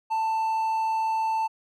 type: tone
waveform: triangle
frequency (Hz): 887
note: A5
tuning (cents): +14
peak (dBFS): -21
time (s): 0.1-1.48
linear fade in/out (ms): 20
effects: none